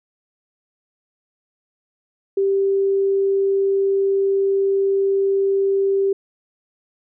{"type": "tone", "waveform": "sine", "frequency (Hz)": 392, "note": "G4", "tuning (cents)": 0, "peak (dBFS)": -15, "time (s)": [2.37, 6.13], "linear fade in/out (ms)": 5, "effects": []}